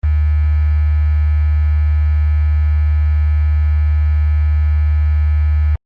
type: tone with quantisation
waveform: sine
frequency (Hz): 75.5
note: D2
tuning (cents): +48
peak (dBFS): -10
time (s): 0.03-5.76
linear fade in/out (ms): 10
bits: 5
effects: low-pass 2000 Hz 12 dB/octave + Opus 24 kbps